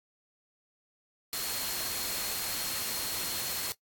sine tone in noise, 4257 Hz, C8, 29 cents sharp, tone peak -39 dBFS, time 1.33-3.72 s, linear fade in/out 0 ms, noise white, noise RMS -34 dBFS, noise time 1.33-3.72 s, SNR -8 dB, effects noise-tail reverb RT60 0.1 s tail -21 dB re dry + AAC 64 kbps

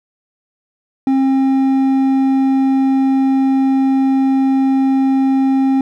triangle tone with hard clipping, 267.6 Hz, C4, 39 cents sharp, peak -12 dBFS, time 1.07-5.81 s, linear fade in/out 2 ms, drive 9 dB, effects none

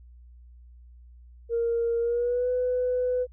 sine tone with pitch glide, 466.2 to 499.7 Hz, A#4 to B4, 0 to +20 cents, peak -22 dBFS, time 1.49-3.27 s, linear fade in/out 50 ms, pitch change +120 cents, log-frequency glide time 2-2.5 s, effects tanh soft clip ceiling -18 dBFS + added 60 Hz sine -47 dBFS peak until 3.32 s

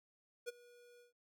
square tone with ADSR envelope, 483.1 Hz, B4, 38 cents flat, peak -39 dBFS, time 0.46-1.13 s, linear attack 26 ms, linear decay 21 ms, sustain -22 dB, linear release 130 ms, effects none

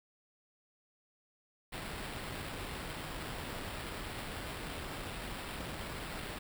pink noise with sample-and-hold, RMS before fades -42 dBFS, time 1.72-6.39 s, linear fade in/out 10 ms, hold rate 6300 Hz, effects none

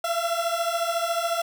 30% pulse beating tone pair, 670 / 684 Hz, E5 / F5, +28 / -36 cents, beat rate 14 Hz, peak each -24 dBFS, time 0.04-1.42 s, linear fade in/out 5 ms, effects none

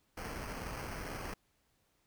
pink noise with sample-and-hold, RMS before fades -42 dBFS, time 0.17-1.34 s, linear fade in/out 5 ms, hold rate 3675 Hz, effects pink hiss -75 dBFS RMS until 2.06 s

